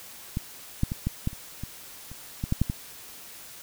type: clicks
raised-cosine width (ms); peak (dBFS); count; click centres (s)
5; -15 / -10 / -17 / -13 / -13 / -29 / -21 / -29 / -16 / -11 / -9 / -15; 12; 0.371 / 0.834 / 0.919 / 1.07 / 1.274 / 1.331 / 1.636 / 2.116 / 2.439 / 2.524 / 2.616 / 2.699
effects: white hiss -45 dBFS RMS until 3.62 s